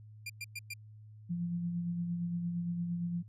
sawtooth tone bursts, 2395 Hz, D7, 33 cents sharp, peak -35 dBFS, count 4, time 0.26-0.738 s, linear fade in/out 5 ms, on 37 ms, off 110 ms
sine tone with tremolo, 172.8 Hz, F3, 18 cents flat, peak -31 dBFS, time 1.29-3.23 s, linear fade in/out 20 ms, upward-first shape sine, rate 8.7 Hz, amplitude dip 35%
effects added 107 Hz sine -50 dBFS peak until 3.28 s + resampled to 32000 Hz

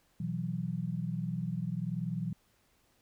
sine chord, B suspended fourth, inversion none, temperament equal, 123.47 / 164.81 / 185 Hz, B2 / E3 / F#3, 0 / 0 / 0 cents, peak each -38 / -35 / -37 dBFS, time 0.2-2.33 s, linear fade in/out 5 ms, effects pink hiss -70 dBFS RMS until 3.01 s

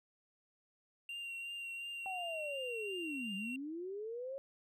triangle tone with vibrato, 2767 Hz, F7, 17 cents flat, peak -40 dBFS, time 1.09-3.56 s, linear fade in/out 2 ms, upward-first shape triangle, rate 2.8 Hz, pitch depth 24 cents each way
sine linear two-way sweep, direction down then up, 775 to 188.6 to 553 Hz, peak -40 dBFS, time 2.06-4.38 s, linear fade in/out 0 ms, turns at 3.35 s
effects none

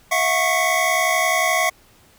square tone cluster, 651 / 722 / 1103 / 2005 / 2223 Hz, E5 / F#5 / C#6 / B6 / C#7, -22 / -43 / -9 / +26 / +4 cents, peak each -24 dBFS, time 0.11-1.7 s, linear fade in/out 10 ms, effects pink hiss -53 dBFS RMS until 2.18 s

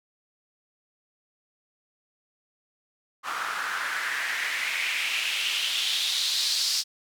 white noise with band-pass filter sweep, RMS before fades -28 dBFS, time 3.23-6.84 s, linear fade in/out 50 ms, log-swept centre 1200 to 4900 Hz, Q 3.4, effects none

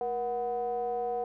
triangle ring-modulated tone, 130.81 Hz, C3, in tune, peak -24 dBFS, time 0.01-1.24 s, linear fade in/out 2 ms, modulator 607 Hz, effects none

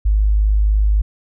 sine tone, 51.8 Hz, G#1, 4 cents flat, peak -11 dBFS, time 0.05-1.02 s, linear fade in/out 10 ms, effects none

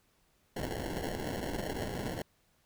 white noise with sample-and-hold, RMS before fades -37 dBFS, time 0.56-2.22 s, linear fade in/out 5 ms, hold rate 1225 Hz, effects pink hiss -71 dBFS RMS until 2.65 s

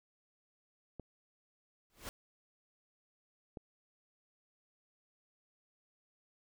clicks, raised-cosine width 2 ms, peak -31 dBFS, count 2, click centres 0.997 / 3.572 s
pink noise with exponential growth, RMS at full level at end -40 dBFS, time 1.9-2.09 s, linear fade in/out 0 ms, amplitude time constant 40 ms
effects none

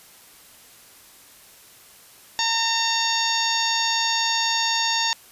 harmonic tone with a mistuned harmonic, 912 Hz, A#5, 38 cents flat, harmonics 1 / 2 / 3 / 4 / 5 / 6 / 7, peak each -26 / -28 / -31 / -26 / -27 / -29 / -29 dBFS, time 2.39-5.13 s, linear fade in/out 0 ms, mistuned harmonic 7, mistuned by +80 cents, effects white hiss -49 dBFS RMS until 5.31 s + resampled to 32000 Hz

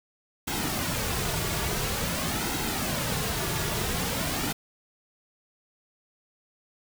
pink noise with flanger, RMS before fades -29 dBFS, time 0.47-4.53 s, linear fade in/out 10 ms, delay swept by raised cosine 1.7 to 3.9 ms, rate 0.48 Hz, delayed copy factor -0.55, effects none

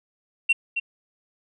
sine tone with echo, 2732 Hz, F7, 39 cents flat, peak -13 dBFS, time 0.49-0.53 s, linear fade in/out 10 ms, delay 270 ms, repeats 1, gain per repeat -9 dB, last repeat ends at 0.8 s, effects tanh soft clip ceiling -13 dBFS

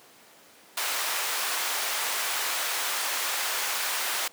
pink high-pass noise, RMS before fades -29 dBFS, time 0.77-4.28 s, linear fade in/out 5 ms, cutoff 910 Hz, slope 12 dB/octave, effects pink hiss -53 dBFS RMS until 4.32 s + high-pass 300 Hz 12 dB/octave

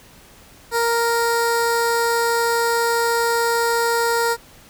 15% pulse tone with notch filter, 466.2 Hz, A#4, in tune, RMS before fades -19 dBFS, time 0.71-4.37 s, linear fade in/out 50 ms, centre 2600 Hz, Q 1.4, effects pink hiss -47 dBFS RMS until 4.69 s

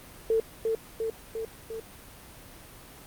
sine tone with echo, 448.1 Hz, A4, 32 cents sharp, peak -21 dBFS, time 0.3-0.4 s, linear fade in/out 2 ms, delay 350 ms, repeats 4, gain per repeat -3 dB, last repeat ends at 1.8 s, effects pink hiss -48 dBFS RMS until 3.06 s + Opus 32 kbps

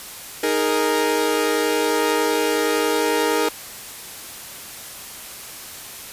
sawtooth chord, D# suspended fourth, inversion none, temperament equal, 311.1 / 415.3 / 466.2 Hz, D#4 / G#4 / A#4, 0 / 0 / 0 cents, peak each -20 / -19 / -17 dBFS, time 0.43-3.49 s, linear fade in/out 5 ms, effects white hiss -36 dBFS RMS until 6.12 s + resampled to 32000 Hz

